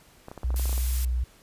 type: clicks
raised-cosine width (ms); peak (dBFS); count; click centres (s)
1; -25; 11; 0.284 / 0.315 / 0.377 / 0.433 / 0.505 / 0.543 / 0.596 / 0.656 / 0.694 / 0.729 / 0.779
type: tone with vibrato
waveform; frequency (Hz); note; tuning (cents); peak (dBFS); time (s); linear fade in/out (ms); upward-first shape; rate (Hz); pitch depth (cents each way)
sine; 61.74; B1; 0; -23; 0.44-1.24; 5; sine; 2.4; 10
type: noise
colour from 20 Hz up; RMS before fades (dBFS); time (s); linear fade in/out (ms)
blue; -34; 0.56-1.05; 2
effects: pink hiss -56 dBFS RMS until 1.42 s + resampled to 32000 Hz